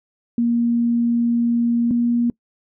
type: tone pair in turn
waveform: sine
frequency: 235.7 / 237.8 Hz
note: A#3 / A#3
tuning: +19 / +35 cents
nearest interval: unison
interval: 16 cents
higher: second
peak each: -15 dBFS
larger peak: neither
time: 0.38-1.91 / 1.91-2.3 s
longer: first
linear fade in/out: 2 ms
effects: noise-tail reverb RT60 0.1 s tail -24 dB re dry